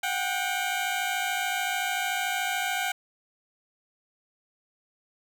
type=tone pair together; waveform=15% pulse; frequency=730.4 / 784 Hz; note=F#5 / G5; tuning=-23 / 0 cents; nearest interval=minor second; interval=123 cents; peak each=-23 / -23 dBFS; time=0.03-2.92 s; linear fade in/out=5 ms; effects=none